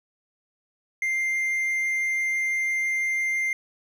triangle tone, 2098 Hz, C7, 4 cents sharp, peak -21 dBFS, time 1.02-3.53 s, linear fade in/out 2 ms, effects none

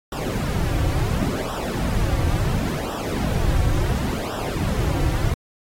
brown noise with flanger, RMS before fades -22 dBFS, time 0.12-5.34 s, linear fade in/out 2 ms, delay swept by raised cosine 0.45 to 4.85 ms, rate 0.71 Hz, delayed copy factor -0.85, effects AAC 48 kbps

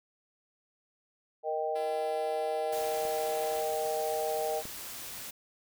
sine chord, Eb major, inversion second, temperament equal, 466.2 / 622.3 / 784 Hz, Bb4 / Eb5 / G5, 0 / 0 / 0 cents, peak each -34 / -33 / -34 dBFS, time 1.43-4.63 s, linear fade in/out 50 ms
5% pulse tone, 338 Hz, E4, 43 cents sharp, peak -34 dBFS, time 1.75-3.61 s, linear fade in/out 10 ms
white noise, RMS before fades -42 dBFS, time 2.72-5.31 s, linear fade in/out 10 ms
clicks, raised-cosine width 2 ms, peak -36 / -30 dBFS, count 2, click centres 3.052 / 4.654 s
effects none

